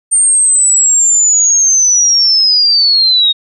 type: linear sweep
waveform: sine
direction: down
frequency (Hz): 8810 to 3714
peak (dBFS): -6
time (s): 0.11-3.33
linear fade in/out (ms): 20
effects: none